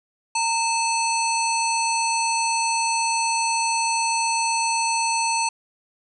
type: harmonic tone with a mistuned harmonic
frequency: 872 Hz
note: A5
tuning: 16 cents flat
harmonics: 1 / 3 / 5 / 7 / 9 / 10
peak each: -22 / -27 / -29 / -30 / -32 / -32 dBFS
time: 0.35-5.49 s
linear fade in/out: 5 ms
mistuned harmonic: 1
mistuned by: +86 cents
effects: none